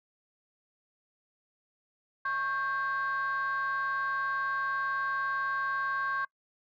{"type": "ring-modulated tone", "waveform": "triangle", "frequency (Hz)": 241, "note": "B3", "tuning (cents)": -42, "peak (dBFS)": -23, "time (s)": [2.25, 6.25], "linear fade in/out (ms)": 5, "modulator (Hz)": 1340, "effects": ["noise-tail reverb RT60 0.1 s tail -24 dB re dry", "tanh soft clip ceiling -22 dBFS"]}